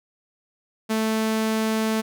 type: tone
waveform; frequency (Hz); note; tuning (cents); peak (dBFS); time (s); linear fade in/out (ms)
sawtooth; 220; A3; 0; -17; 0.89-2.02; 20
effects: none